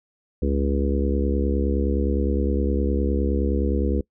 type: harmonic tone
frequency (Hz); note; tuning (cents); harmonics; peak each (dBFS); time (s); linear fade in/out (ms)
69.7; C#2; +10; 1 / 3 / 4 / 5 / 6 / 7; -22 / -27 / -28 / -29 / -30 / -30; 0.42-4.01; 5
effects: noise-tail reverb RT60 0.1 s tail -23 dB re dry